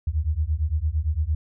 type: beating tone pair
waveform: sine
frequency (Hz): 73.1 / 81.9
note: D2 / E2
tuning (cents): -7 / -11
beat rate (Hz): 8.8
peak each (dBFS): -24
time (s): 0.07-1.35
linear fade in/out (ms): 5
effects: none